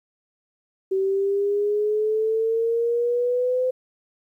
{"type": "exponential sweep", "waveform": "sine", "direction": "up", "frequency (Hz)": [381.2, 513], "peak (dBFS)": -19, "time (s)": [0.91, 3.71], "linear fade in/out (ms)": 10, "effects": ["10-bit"]}